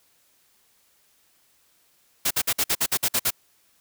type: noise bursts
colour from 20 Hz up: white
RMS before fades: -22 dBFS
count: 10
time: 2.25-3.307 s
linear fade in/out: 10 ms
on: 58 ms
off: 53 ms
effects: white hiss -63 dBFS RMS until 3.8 s